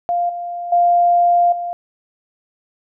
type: tone with level steps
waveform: sine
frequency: 698.5 Hz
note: F5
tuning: in tune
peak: -15 / -23 / -10 / -21 dBFS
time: 0.09-1.73 s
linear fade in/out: 0 ms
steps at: 0.29 / 0.72 / 1.52 s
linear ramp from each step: 5 ms
effects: none